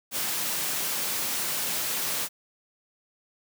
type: high-pass noise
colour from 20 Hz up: white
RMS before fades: -29 dBFS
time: 0.11-2.29 s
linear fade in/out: 50 ms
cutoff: 110 Hz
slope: 24 dB/octave
effects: none